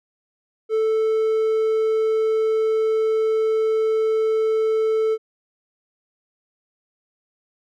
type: tone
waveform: triangle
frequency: 440 Hz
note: A4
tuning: in tune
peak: -15 dBFS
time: 0.69-5.18 s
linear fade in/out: 50 ms
effects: none